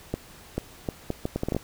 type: accelerating click train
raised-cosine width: 2 ms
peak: -13 dBFS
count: 11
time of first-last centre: 0.14-1.565 s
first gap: 440 ms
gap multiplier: 0.7
effects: pink hiss -49 dBFS RMS until 1.63 s

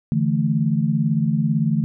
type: chord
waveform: sine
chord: D suspended second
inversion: none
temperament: equal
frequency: 146.83 / 164.81 / 220 Hz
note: D3 / E3 / A3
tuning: 0 / 0 / 0 cents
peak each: -21 dBFS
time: 0.12-1.84 s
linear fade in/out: 0 ms
effects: none

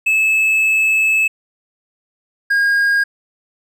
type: tone pair in turn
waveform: triangle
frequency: 2604 / 1626.7 Hz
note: E7 / G#6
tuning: -22 / -36 cents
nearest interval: minor sixth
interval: 814 cents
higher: first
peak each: -10 dBFS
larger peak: neither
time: 0.06-1.28 / 2.5-3.04 s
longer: first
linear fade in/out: 10 ms
effects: none

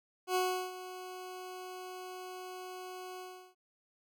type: tone with ADSR envelope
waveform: 20% pulse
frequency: 368 Hz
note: F#4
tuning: 9 cents flat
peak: -23 dBFS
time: 0.27-3.55 s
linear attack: 82 ms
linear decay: 360 ms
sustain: -15 dB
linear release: 360 ms
effects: none

